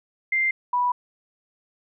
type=tone pair in turn; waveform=sine; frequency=2093 / 982.4 Hz; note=C7 / B5; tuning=0 / -9 cents; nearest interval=octave + minor second; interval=1309 cents; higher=first; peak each=-19 dBFS; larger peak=neither; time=0.32-0.51 / 0.73-0.92 s; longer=neither; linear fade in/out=5 ms; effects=none